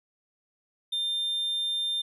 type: tone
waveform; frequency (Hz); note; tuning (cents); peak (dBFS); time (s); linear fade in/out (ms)
triangle; 3600; A7; +39; -25; 0.92-2.02; 10
effects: resampled to 32000 Hz